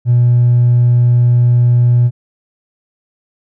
sine tone with hard clipping, 121.3 Hz, B2, 31 cents flat, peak -7 dBFS, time 0.05-2.11 s, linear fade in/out 50 ms, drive 1 dB, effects none

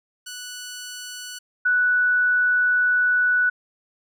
10% pulse / sine tone pair in turn, 1480 / 1480 Hz, F#6 / F#6, 0 / 0 cents, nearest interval unison, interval 0 cents, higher neither, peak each -25 / -16 dBFS, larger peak second, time 0.26-1.39 / 1.65-3.5 s, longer second, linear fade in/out 10 ms, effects none

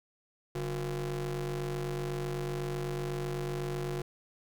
35% pulse ring-modulated tone, 110 Hz, A2, in tune, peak -28 dBFS, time 0.55-4.02 s, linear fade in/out 5 ms, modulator 251 Hz, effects none

